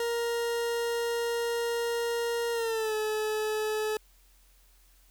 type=tone with pitch glide; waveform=40% pulse; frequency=469 to 430.1 Hz; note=A#4 to A4; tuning=+11 to -39 cents; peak=-27 dBFS; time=0-3.97 s; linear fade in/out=2 ms; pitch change=-150 cents; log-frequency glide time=2.52-2.94 s; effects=added 44 Hz sine -59 dBFS peak until 5.1 s + white hiss -64 dBFS RMS until 5.1 s